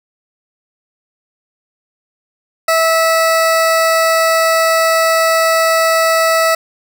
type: tone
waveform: 20% pulse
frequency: 652 Hz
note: E5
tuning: 19 cents flat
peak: -5 dBFS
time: 2.68-6.55 s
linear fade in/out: 5 ms
effects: none